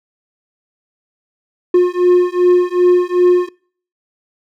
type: beating tone pair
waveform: triangle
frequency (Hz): 356.5 / 359.1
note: F4 / F4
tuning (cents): +36 / +48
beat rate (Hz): 2.6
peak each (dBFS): -10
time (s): 1.74-3.49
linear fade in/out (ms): 5
effects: noise-tail reverb RT60 0.5 s tail -25 dB re dry